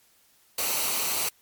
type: noise with comb filter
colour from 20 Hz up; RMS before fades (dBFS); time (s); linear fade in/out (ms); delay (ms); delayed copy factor
white; -27; 0.58-1.29; 5; 0.58; -0.55
effects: white hiss -62 dBFS RMS until 1.41 s + MP3 96 kbps